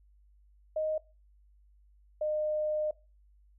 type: tone pair in turn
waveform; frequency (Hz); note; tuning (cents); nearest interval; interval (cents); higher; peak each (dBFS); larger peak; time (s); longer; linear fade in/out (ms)
sine; 622.3 / 610.2; D#5 / D#5; 0 / -34; unison; 34; first; -28; neither; 0.76-0.98 / 2.21-2.91; second; 5
effects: noise-tail reverb RT60 0.3 s tail -21 dB re dry + added 50 Hz sine -59 dBFS peak until 3.58 s